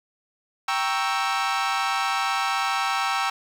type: chord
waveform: sawtooth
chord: G diminished seventh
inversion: none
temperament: equal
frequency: 784 / 932.3 / 1108.7 / 1318.5 Hz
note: G5 / Bb5 / Db6 / Fb6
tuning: 0 / 0 / 0 / 0 cents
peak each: -23 / -26 / -25 / -23 dBFS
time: 0.68-3.3 s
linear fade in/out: 5 ms
effects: low-pass 6000 Hz 12 dB/octave + 8-bit